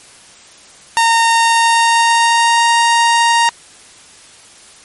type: tone with pitch glide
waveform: sawtooth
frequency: 919 to 931.8 Hz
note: A#5 to A#5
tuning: -25 to -1 cents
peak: -5 dBFS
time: 0.97-3.49 s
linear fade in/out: 0 ms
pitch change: +24 cents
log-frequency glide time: 1.28-2.68 s
effects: white hiss -41 dBFS RMS until 4.84 s + MP3 48 kbps